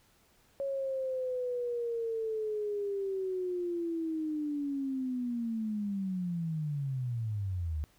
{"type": "linear sweep", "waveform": "sine", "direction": "down", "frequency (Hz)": [554, 72.3], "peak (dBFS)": -31, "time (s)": [0.6, 7.84], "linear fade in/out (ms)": 0, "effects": ["pink hiss -66 dBFS RMS until 7.98 s"]}